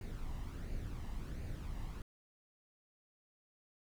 brown noise with flanger, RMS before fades -42 dBFS, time 0.01-2.02 s, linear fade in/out 2 ms, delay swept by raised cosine 0.44 to 1.05 ms, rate 1.4 Hz, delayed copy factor +0.5, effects none

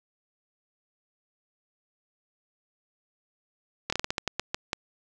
slowing click train, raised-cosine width 0.2 ms, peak -10 dBFS, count 11, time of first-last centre 3.9-4.731 s, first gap 25 ms, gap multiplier 1.25, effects none

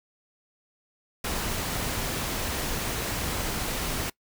pink noise, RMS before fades -30 dBFS, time 1.24-4.1 s, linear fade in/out 5 ms, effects noise-tail reverb RT60 0.1 s tail -22 dB re dry

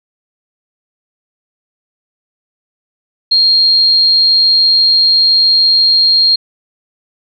sine tone, 4227 Hz, C8, 17 cents sharp, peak -6 dBFS, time 3.31-6.36 s, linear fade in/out 10 ms, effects none

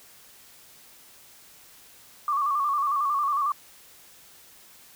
sine tone with vibrato, 1148 Hz, D6, 40 cents flat, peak -22 dBFS, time 2.28-3.52 s, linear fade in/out 2 ms, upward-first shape square, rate 11 Hz, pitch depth 63 cents each way, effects white hiss -52 dBFS RMS until 4.95 s

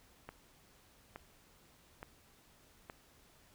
click train, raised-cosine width 0.5 ms, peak -30 dBFS, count 4, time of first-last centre 0.29-2.899 s, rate 1.15 Hz, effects pink hiss -65 dBFS RMS until 3.54 s

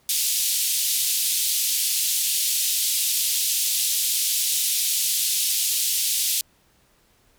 white band-pass noise, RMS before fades -23 dBFS, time 0.09-6.41 s, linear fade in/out 2 ms, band 3000 to 14000 Hz, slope 24 dB/octave, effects pink hiss -61 dBFS RMS until 7.38 s

